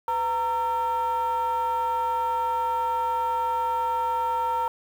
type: tone with frequency modulation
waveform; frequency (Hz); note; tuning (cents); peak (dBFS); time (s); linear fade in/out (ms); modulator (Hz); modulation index
sine; 923; A#5; -17; -21; 0.08-4.68; 2; 422; 0.56
effects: tanh soft clip ceiling -20 dBFS + 8-bit